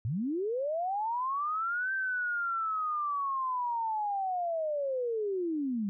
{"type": "linear two-way sweep", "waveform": "sine", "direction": "up then down", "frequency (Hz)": [98.1, 1568, 191.6], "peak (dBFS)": -29, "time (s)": [0.05, 5.89], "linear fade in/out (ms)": 0, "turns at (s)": 1.93, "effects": []}